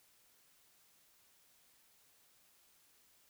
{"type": "silence", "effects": ["white hiss -69 dBFS RMS until 3.29 s"]}